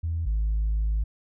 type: tone pair in turn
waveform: sine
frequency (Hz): 82.6 / 53.26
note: E2 / G#1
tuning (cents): +4 / +44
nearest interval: minor sixth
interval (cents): 760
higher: first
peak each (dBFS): -24 / -20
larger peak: second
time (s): 0.03-0.26 / 0.26-1.04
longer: second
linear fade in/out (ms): 10
effects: tanh soft clip ceiling -20 dBFS